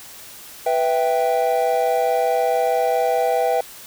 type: chord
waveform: triangle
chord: E minor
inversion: second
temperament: equal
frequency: 493.9 / 659.3 / 784 Hz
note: B4 / E5 / G5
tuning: 0 / 0 / 0 cents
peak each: -19 dBFS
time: 0.66-3.61 s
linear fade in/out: 5 ms
effects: white hiss -40 dBFS RMS until 3.86 s